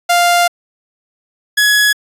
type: tone pair in turn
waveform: sawtooth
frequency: 698.5 / 1683.5 Hz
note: F5 / G#6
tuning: 0 / +23 cents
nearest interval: octave + minor third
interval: 1523 cents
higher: second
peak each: -5 dBFS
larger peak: neither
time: 0.09-0.48 / 1.57-1.93 s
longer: first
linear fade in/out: 10 ms
effects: resampled to 32000 Hz